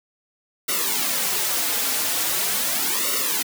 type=noise with flanger; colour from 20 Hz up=white; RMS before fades=-23 dBFS; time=0.68-3.43 s; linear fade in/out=10 ms; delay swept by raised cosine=1.2 to 5.5 ms; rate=0.41 Hz; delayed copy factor=-0.85; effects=high-pass 200 Hz 12 dB/octave